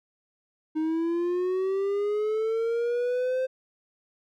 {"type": "linear sweep", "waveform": "triangle", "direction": "up", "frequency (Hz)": [309.9, 522], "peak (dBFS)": -22, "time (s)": [0.75, 3.47], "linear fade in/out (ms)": 20, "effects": []}